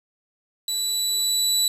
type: tone with level ramp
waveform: 25% pulse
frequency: 3951 Hz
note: B7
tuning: in tune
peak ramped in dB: -20 to -14 dBFS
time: 0.68-1.68 s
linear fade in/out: 2 ms
effects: resampled to 32000 Hz + 7-bit